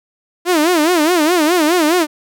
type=tone with vibrato; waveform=sawtooth; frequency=329.6 Hz; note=E4; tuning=in tune; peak=-7 dBFS; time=0.45-2.07 s; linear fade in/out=50 ms; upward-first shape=sine; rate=4.8 Hz; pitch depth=180 cents each way; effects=none